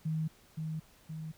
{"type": "tone with echo", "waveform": "sine", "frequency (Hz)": 157.9, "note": "D#3", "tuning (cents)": 26, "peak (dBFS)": -30, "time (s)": [0.05, 0.28], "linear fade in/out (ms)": 10, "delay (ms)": 520, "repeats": 2, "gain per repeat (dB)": -4, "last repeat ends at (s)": 1.32, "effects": ["pink hiss -62 dBFS RMS until 1.37 s"]}